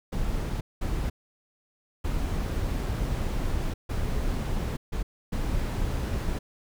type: noise bursts at uneven times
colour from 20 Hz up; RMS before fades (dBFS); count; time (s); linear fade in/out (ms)
brown; -28; 6; 0.12-0.61 / 0.81-1.1 / 2.04-3.74 / 3.89-4.77 / 4.92-5.03 / 5.32-6.39; 10
effects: none